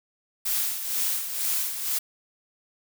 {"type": "noise with tremolo", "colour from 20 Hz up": "blue", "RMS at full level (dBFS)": -25, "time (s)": [0.45, 1.99], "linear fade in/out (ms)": 10, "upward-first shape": "sine", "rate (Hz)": 2.1, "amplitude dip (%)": 60, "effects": []}